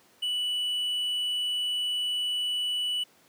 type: tone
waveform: triangle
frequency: 2960 Hz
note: F#7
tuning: in tune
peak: -25 dBFS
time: 0.22-3.04 s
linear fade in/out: 10 ms
effects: pink hiss -60 dBFS RMS until 3.28 s + high-pass 200 Hz 12 dB/octave